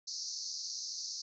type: band-pass noise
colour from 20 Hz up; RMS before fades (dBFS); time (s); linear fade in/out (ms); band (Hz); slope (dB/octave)
white; -41; 0.07-1.22; 10; 4300 to 6300; 96
effects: none